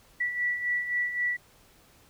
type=beating tone pair; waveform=sine; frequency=1951 / 1954.8 Hz; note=B6 / B6; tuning=-22 / -18 cents; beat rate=3.8 Hz; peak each=-34 / -27 dBFS; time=0.2-1.37 s; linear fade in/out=10 ms; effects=pink hiss -59 dBFS RMS until 2.09 s